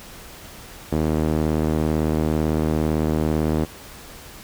sawtooth tone with band-pass filter, 77.9 Hz, D#2, 3 cents sharp, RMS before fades -21 dBFS, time 0.92-3.65 s, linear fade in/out 5 ms, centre 320 Hz, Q 0.89, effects pink hiss -41 dBFS RMS until 4.43 s

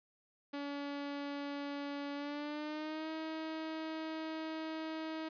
sawtooth tone with pitch glide, 284.7 to 317.7 Hz, C#4 to D#4, +46 to +36 cents, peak -35 dBFS, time 0.53-5.29 s, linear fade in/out 10 ms, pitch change +190 cents, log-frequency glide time 2.14-3.1 s, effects resampled to 11025 Hz

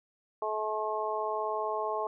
harmonic tone, 215.2 Hz, A3, 38 cents flat, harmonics 2 / 3 / 4 / 5, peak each -35 / -35 / -35 / -35 dBFS, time 0.42-2.07 s, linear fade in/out 2 ms, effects none

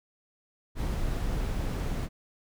brown noise, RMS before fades -30 dBFS, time 0.75-2.09 s, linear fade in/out 50 ms, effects none

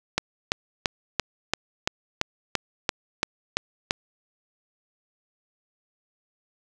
click train, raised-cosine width 0.2 ms, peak -4 dBFS, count 12, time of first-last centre 0.18-3.909 s, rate 2.95 Hz, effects none

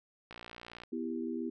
click train, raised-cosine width 0.3 ms, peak -30 dBFS, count 32, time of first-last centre 0.31-0.835 s, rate 59 Hz
sine chord, E minor, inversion second, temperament just, 247.2 / 329.6 / 395.6 Hz, B3 / E4 / G4, +2 / 0 / +16 cents, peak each -37 / -38 / -41 dBFS, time 0.92-1.5 s, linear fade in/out 10 ms
effects none

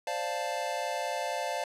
square chord, D minor seventh, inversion third, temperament equal, 523.3 / 587.3 / 698.5 / 880 Hz, C5 / D5 / F5 / A5, 0 / 0 / 0 / 0 cents, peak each -39 / -37 / -36 / -37 dBFS, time 0.07-1.64 s, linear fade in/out 2 ms, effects low-pass 10000 Hz 12 dB/octave

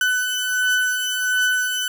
35% pulse beating tone pair, 1500 / 1501.4 Hz, F#6 / F#6, +23 / +25 cents, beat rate 1.4 Hz, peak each -23 / -18 dBFS, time 0.01-1.88 s, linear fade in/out 2 ms, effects none

